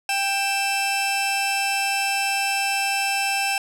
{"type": "tone pair together", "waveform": "sawtooth", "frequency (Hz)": [788, 2651], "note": ["G5", "E7"], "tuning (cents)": [9, 9], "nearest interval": "octave + major sixth", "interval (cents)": 2100, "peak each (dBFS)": -20, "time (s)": [0.09, 3.58], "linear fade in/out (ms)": 2, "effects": ["low-pass 12000 Hz 12 dB/octave"]}